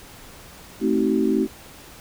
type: chord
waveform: sine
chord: A diminished seventh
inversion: none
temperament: just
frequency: 220 / 264 / 316.8 / 380.2 Hz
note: A3 / C4 / Eb4 / Gb4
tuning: 0 / +16 / +31 / +47 cents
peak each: -23 dBFS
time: 0.8-1.48 s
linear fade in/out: 50 ms
effects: pink hiss -44 dBFS RMS until 2 s